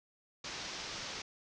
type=low-pass noise; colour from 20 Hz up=white; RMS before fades=-43 dBFS; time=0.44-1.22 s; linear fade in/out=5 ms; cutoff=6200 Hz; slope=48 dB/octave; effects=none